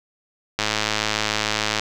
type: click train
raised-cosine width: 0.2 ms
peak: -3 dBFS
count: 130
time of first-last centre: 0.59-1.796 s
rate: 107 Hz
effects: none